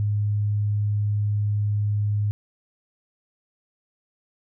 sine tone, 103.83 Hz, G#2, in tune, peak -20 dBFS, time 0-2.31 s, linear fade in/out 0 ms, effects none

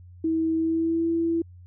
sine tone with pitch glide, 323.3 to 332.4 Hz, E4 to E4, -34 to +15 cents, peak -21 dBFS, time 0.24-1.42 s, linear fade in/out 5 ms, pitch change +49 cents, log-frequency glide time 0.56-1.09 s, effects added 89 Hz sine -44 dBFS peak until 1.66 s

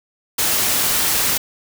white noise, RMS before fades -18 dBFS, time 0.38-1.38 s, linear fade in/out 10 ms, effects none

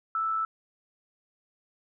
sine tone with amplitude modulation, 1318.5 Hz, E6, in tune, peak -24 dBFS, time 0.15-0.45 s, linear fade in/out 2 ms, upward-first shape sine, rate 104 Hz, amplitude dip 35%, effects none

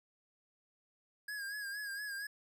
square tone with vibrato, 1646 Hz, G#6, 16 cents flat, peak -40 dBFS, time 1.28-2.27 s, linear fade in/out 5 ms, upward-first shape sine, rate 4.3 Hz, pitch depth 58 cents each way, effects none

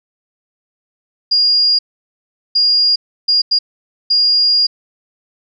sine tone bursts at uneven times, 4839 Hz, D#8, 49 cents flat, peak -9 dBFS, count 5, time 1.31-1.79 / 2.55-2.96 / 3.28-3.42 / 3.51-3.59 / 4.1-4.67 s, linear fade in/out 10 ms, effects none

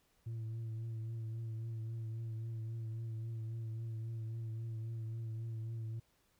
sine tone with vibrato, 112.9 Hz, A2, 45 cents sharp, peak -36 dBFS, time 0.26-6 s, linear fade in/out 10 ms, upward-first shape triangle, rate 3.7 Hz, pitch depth 37 cents each way, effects tanh soft clip ceiling -38 dBFS + pink hiss -74 dBFS RMS until 6.39 s

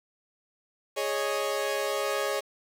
sawtooth chord, Ab suspended fourth, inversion none, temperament equal, 415.3 / 554.4 / 622.3 Hz, Ab4 / Db5 / Eb5, 0 / 0 / 0 cents, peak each -28 / -26 / -30 dBFS, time 0.96-2.41 s, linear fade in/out 20 ms, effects low-pass 12000 Hz 12 dB/octave + 8-bit

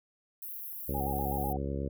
white high-pass noise, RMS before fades -41 dBFS, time 0.42-1.53 s, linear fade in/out 5 ms, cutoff 11000 Hz, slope 96 dB/octave
harmonic tone, 69.3 Hz, C#2, in tune, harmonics 1 / 2 / 3 / 4 / 5 / 6 / 7 / 8, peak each -35 / -38 / -40 / -41 / -42 / -43 / -43 / -44 dBFS, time 0.88-1.89 s, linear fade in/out 10 ms
sine tone with vibrato, 781 Hz, G5, 7 cents flat, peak -34 dBFS, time 0.94-1.57 s, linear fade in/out 10 ms, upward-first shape square, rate 8 Hz, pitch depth 85 cents each way
effects none

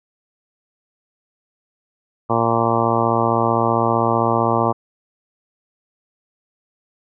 harmonic tone, 115.5 Hz, A#2, 16 cents flat, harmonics 1 / 2 / 3 / 4 / 5 / 6 / 7 / 8 / 9 / 10, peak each -24 / -24 / -24 / -24 / -24 / -24 / -24 / -24 / -24 / -24 dBFS, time 2.29-4.73 s, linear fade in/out 20 ms, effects none

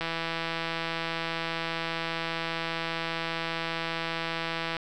click train, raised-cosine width 0.3 ms, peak -15 dBFS, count 786, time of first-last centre 0.01-4.768 s, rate 165 Hz, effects none

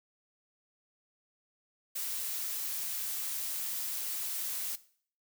blue noise, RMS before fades -36 dBFS, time 1.95-4.76 s, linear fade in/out 10 ms, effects noise-tail reverb RT60 0.5 s tail -17 dB re dry

